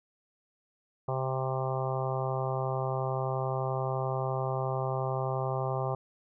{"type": "harmonic tone", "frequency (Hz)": 131.5, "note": "C3", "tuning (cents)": 9, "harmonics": [1, 3, 4, 5, 6, 7, 8, 9], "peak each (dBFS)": [-32, -37, -37, -37, -37, -42, -40, -42], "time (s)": [1.08, 5.95], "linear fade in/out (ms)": 5, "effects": []}